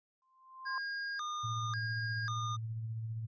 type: tone with exponential growth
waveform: sine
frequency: 1046 Hz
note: C6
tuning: 1 cent flat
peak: -34 dBFS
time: 0.22-0.78 s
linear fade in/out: 1 ms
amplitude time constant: 120 ms
type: tone with vibrato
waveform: square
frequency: 1406 Hz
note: F6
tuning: 11 cents sharp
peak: -37 dBFS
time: 0.65-2.57 s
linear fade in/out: 20 ms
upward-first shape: square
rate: 0.92 Hz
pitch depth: 250 cents each way
type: tone with tremolo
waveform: sine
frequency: 112.2 Hz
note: A2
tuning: 34 cents sharp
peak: -35 dBFS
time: 1.43-3.27 s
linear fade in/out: 20 ms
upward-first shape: sine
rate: 15 Hz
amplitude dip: 30%
effects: resampled to 16000 Hz